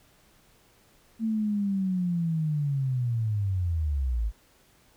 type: linear sweep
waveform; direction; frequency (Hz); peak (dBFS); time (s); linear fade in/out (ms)
sine; down; 226.4 to 50.4; -24; 1.19-4.32; 50
effects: pink hiss -61 dBFS RMS until 4.96 s